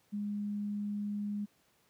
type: tone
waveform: sine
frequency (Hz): 205.9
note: G#3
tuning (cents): -15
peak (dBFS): -33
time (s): 0.12-1.46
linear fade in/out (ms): 20
effects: pink hiss -70 dBFS RMS until 1.89 s + high-pass 100 Hz 12 dB/octave